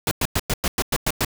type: noise bursts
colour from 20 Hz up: pink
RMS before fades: -21 dBFS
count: 9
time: 0.07-1.248 s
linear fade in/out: 2 ms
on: 42 ms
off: 100 ms
effects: none